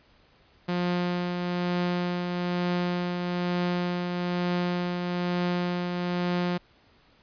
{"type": "tone with tremolo", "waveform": "sawtooth", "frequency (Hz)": 177.1, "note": "F3", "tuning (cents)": 24, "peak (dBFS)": -20, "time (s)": [0.68, 6.58], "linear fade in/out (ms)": 10, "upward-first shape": "triangle", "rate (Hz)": 1.1, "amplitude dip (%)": 40, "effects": ["pink hiss -60 dBFS RMS until 7.22 s", "resampled to 11025 Hz"]}